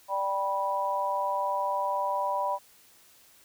harmonic tone, 196 Hz, G3, in tune, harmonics 3 / 4 / 5, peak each -32 / -33 / -28 dBFS, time 0.08-2.59 s, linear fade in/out 50 ms, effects white hiss -58 dBFS RMS until 3.44 s

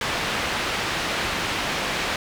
white low-pass noise, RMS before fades -26 dBFS, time 0.01-2.16 s, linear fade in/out 2 ms, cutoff 2900 Hz, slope 12 dB/octave, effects none

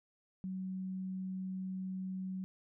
sine tone, 187.7 Hz, F#3, 25 cents sharp, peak -37 dBFS, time 0.44-2.44 s, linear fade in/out 0 ms, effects none

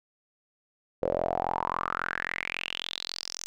sawtooth tone with band-pass filter sweep, 43.65 Hz, F1, in tune, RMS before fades -32 dBFS, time 1.02-3.46 s, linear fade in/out 0 ms, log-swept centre 510 to 6300 Hz, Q 6.6, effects none

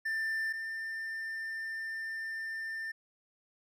triangle tone pair in turn, 1783 / 1793.2 Hz, A6 / A6, +22 / +32 cents, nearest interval unison, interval 10 cents, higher second, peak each -29 / -34 dBFS, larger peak first, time 0.05-0.53 / 0.53-2.92 s, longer second, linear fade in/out 10 ms, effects none

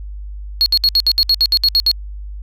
triangle tone bursts, 4318 Hz, C#8, 46 cents flat, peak -8 dBFS, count 12, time 0.61-1.914 s, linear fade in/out 0 ms, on 50 ms, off 64 ms, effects added 50 Hz sine -26 dBFS peak until 2.42 s

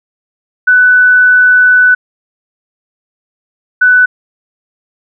sine tone bursts at uneven times, 1494 Hz, F#6, 16 cents sharp, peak -3 dBFS, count 2, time 0.67-1.95 / 3.81-4.06 s, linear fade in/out 10 ms, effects none

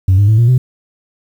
sine tone with pitch steps, 94 / 101.33 / 109.23 / 117.75 / 126.93 Hz, F#2 / G#2 / A2 / A#2 / B2, +28 / -42 / -12 / +18 / +48 cents, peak -4 dBFS, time 0.08-0.58 s, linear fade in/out 5 ms, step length 100 ms, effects tanh soft clip ceiling -4 dBFS + 7-bit

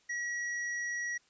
square tone, 1918 Hz, A#6, 49 cents sharp, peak -34 dBFS, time 0.09-1.18 s, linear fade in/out 10 ms, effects white hiss -68 dBFS RMS until 1.29 s + resampled to 16000 Hz

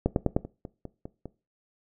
two click trains, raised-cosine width 2 ms, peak -9 / -24 dBFS, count 4 / 5, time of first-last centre 0.06-0.365 / 0.45-1.256 s, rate 9.84 / 4.96 Hz, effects noise-tail reverb RT60 0.3 s tail -19 dB re dry

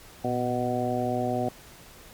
harmonic tone with a mistuned harmonic, 123.8 Hz, B2, 5 cents sharp, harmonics 1 / 2 / 3 / 4 / 5 / 6, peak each -33 / -30 / -33 / -34 / -31 / -30 dBFS, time 0.24-1.49 s, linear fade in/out 5 ms, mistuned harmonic 1, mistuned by -80 cents, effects pink hiss -49 dBFS RMS until 2.13 s + MP3 96 kbps

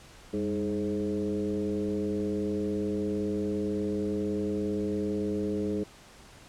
sine tone with frequency modulation, 311.1 Hz, D#4, in tune, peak -27 dBFS, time 0.33-5.84 s, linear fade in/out 10 ms, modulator 109 Hz, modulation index 1.5, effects pink hiss -52 dBFS RMS until 6.48 s + low-pass 9000 Hz 12 dB/octave

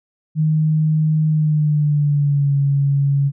sine tone with pitch glide, 155.56 to 140.2 Hz, D#3 to C#3, 0 to +20 cents, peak -13 dBFS, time 0.35-3.32 s, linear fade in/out 50 ms, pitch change -180 cents, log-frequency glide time 1.28-2.56 s, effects none

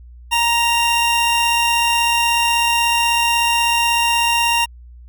40% pulse tone pair together, 938.1 / 2778 Hz, A#5 / F7, +11 / -10 cents, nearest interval octave + perfect fifth, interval 1879 cents, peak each -16 dBFS, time 0.31-4.66 s, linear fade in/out 20 ms, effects added 60 Hz sine -37 dBFS peak until 5.08 s

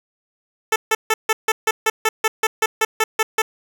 10% pulse tone bursts, 440 Hz, A4, in tune, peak -6 dBFS, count 15, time 0.72-3.42 s, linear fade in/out 5 ms, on 40 ms, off 150 ms, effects none

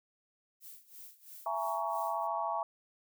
violet noise with tremolo, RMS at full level -49 dBFS, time 0.6-2.28 s, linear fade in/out 50 ms, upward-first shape sine, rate 3 Hz, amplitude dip 85%
sine chord, A# half-diminished seventh, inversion second, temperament just, 671.3 / 839.1 / 932.3 / 1118.8 Hz, E5 / G#5 / A#5 / C#6, +31 / +18 / 0 / +16 cents, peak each -37 dBFS, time 1.46-2.63 s, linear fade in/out 2 ms
effects none

